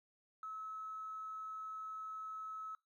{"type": "tone", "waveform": "triangle", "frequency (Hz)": 1294, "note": "E6", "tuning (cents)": -32, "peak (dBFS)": -39, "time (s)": [0.43, 2.75], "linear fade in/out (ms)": 2, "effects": ["noise-tail reverb RT60 0.2 s tail -25 dB re dry", "tanh soft clip ceiling -41 dBFS"]}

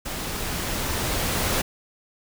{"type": "noise with level ramp", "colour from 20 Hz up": "pink", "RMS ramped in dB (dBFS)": [-31, -23], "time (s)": [0.05, 1.62], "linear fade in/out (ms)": 10, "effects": []}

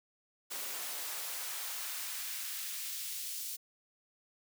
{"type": "noise with high-pass filter sweep", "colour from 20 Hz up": "white", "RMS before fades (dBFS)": -40, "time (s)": [0.5, 3.57], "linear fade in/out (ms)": 20, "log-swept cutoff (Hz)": [310, 4200], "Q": 0.79, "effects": []}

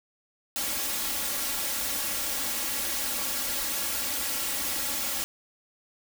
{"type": "noise with comb filter", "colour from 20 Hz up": "white", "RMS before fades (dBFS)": -30, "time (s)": [0.56, 5.24], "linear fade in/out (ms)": 0, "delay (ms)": 3.6, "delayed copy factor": 0.95, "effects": []}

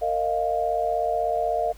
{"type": "chord", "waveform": "sine", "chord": "Bb suspended fourth", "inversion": "none", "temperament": "equal with one note detuned", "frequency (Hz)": [458.9, 622.3, 698.5], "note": ["Bb4", "Eb5", "F5"], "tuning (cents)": [-27, 0, 0], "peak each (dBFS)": [-29, -26, -24], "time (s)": [0.01, 1.73], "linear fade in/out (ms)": 20, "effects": ["added 50 Hz sine -44 dBFS peak until 1.77 s", "pink hiss -53 dBFS RMS until 1.77 s"]}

